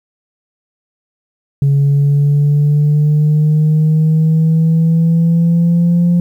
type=exponential sweep; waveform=sine; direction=up; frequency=139.5 to 174.61 Hz; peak=-6 dBFS; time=1.62-6.2 s; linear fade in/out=2 ms; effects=tanh soft clip ceiling -6 dBFS + 8-bit